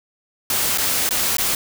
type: noise with dropouts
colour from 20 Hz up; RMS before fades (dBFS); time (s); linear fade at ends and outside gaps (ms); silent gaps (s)
white; -20; 0.5-1.55; 2; 0.776-0.782 / 1.091-1.108 / 1.369-1.383
effects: none